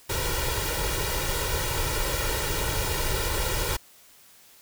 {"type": "noise with comb filter", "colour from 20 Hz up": "pink", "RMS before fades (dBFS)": -27, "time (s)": [0.09, 3.77], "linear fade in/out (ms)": 10, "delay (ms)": 2.1, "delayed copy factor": 0.8, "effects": ["white hiss -54 dBFS RMS until 4.61 s"]}